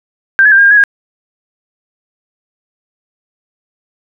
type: tone with pitch steps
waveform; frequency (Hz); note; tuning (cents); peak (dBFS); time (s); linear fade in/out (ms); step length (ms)
sine; 1577 / 1700 / 1581 / 1618 / 1607 / 1678 / 1628; G6 / G#6 / G6 / G#6 / G6 / G#6 / G#6; +10 / +40 / +14 / -46 / +43 / +17 / -35; -3; 0.39-0.838; 0; 64
effects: none